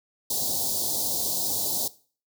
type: band-stop noise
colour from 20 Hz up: white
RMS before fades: -27 dBFS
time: 0.3-1.88 s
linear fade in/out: 5 ms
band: 880 to 3800 Hz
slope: 48 dB/octave
effects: noise-tail reverb RT60 0.4 s tail -18 dB re dry + high-pass 80 Hz 12 dB/octave